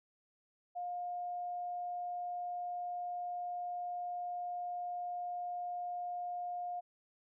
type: tone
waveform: sine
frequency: 710 Hz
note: F5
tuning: 28 cents sharp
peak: -37 dBFS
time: 0.75-6.81 s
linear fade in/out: 20 ms
effects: none